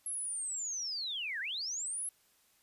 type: linear two-way sweep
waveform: sine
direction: down then up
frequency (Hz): 11175 to 1527 to 11175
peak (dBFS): -35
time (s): 0.06-2.09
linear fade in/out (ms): 2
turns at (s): 1.4
effects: white hiss -69 dBFS RMS until 2.62 s + resampled to 32000 Hz